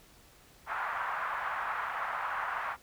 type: band-pass noise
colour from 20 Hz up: white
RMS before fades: -35 dBFS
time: 0.66-2.77 s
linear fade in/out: 50 ms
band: 830 to 1500 Hz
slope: 24 dB/octave
effects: pink hiss -59 dBFS RMS until 2.82 s